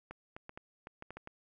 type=clicks; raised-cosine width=0.5 ms; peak=-30 dBFS; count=9; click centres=0.11 / 0.365 / 0.494 / 0.575 / 0.871 / 1.024 / 1.106 / 1.17 / 1.274 s; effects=none